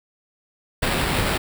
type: noise with sample-and-hold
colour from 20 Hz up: pink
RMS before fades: -22 dBFS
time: 0.82-1.38 s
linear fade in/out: 10 ms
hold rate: 6300 Hz
effects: none